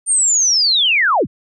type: linear sweep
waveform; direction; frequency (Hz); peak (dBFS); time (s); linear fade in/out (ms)
sine; down; 9000 to 51.91; -11; 0.06-1.27; 50
effects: none